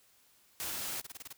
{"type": "noise", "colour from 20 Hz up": "white", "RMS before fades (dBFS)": -38, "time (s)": [0.6, 1], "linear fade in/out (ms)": 0}
{"type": "noise bursts", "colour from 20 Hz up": "white", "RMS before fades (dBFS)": -45, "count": 7, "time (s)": [0.99, 1.329], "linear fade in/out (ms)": 5, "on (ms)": 27, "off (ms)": 25}
{"effects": ["white hiss -66 dBFS RMS until 1.37 s"]}